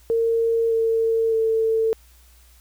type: tone with pitch steps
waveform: sine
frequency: 457.6 / 452.1 / 446.6 Hz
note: A#4 / A4 / A4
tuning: -32 / +47 / +26 cents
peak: -17 dBFS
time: 0.1-1.93 s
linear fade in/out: 0 ms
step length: 610 ms
effects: added 60 Hz sine -50 dBFS peak until 2.6 s + white hiss -56 dBFS RMS until 2.6 s